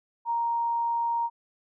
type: tone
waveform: sine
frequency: 934 Hz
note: A#5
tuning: 3 cents sharp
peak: -24 dBFS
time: 0.25-1.3 s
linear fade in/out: 50 ms
effects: none